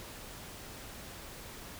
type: silence
effects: pink hiss -47 dBFS RMS until 1.79 s